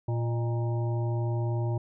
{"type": "harmonic tone with a mistuned harmonic", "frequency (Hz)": 116.54, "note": "A#2", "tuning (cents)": 0, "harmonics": [1, 3, 5, 7, 8], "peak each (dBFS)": [-26, -36, -40, -43, -44], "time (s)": [0.08, 1.78], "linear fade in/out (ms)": 5, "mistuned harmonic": 5, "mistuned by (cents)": 68, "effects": []}